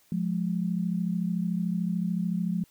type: tone pair together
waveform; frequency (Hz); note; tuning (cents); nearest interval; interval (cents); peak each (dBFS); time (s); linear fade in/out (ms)
sine; 175.9 / 209.5; F3 / G#3; +13 / +15; minor third; 302; -27 / -30; 0.12-2.64; 2
effects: white hiss -63 dBFS RMS until 2.7 s